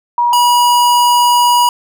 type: tone pair in turn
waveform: sine / square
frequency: 958 / 968 Hz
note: A#5 / B5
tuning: +47 / -35 cents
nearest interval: unison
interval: 18 cents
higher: second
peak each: -9 / -8 dBFS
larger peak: second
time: 0.18-0.33 / 0.33-1.69 s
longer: second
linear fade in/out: 2 ms
effects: none